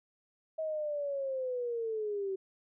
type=linear sweep; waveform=sine; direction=down; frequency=640 to 378.5 Hz; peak=-32 dBFS; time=0.58-2.36 s; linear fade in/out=10 ms; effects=none